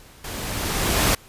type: noise with level ramp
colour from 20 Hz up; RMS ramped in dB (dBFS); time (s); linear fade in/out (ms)
pink; -33 to -17; 0.24-1.15; 5
effects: pink hiss -48 dBFS RMS until 1.28 s + resampled to 32000 Hz